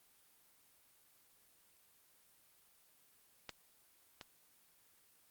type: clicks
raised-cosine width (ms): 0.2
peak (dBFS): -26 / -30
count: 2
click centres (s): 3.493 / 4.212
effects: white hiss -69 dBFS RMS until 5.3 s + Opus 24 kbps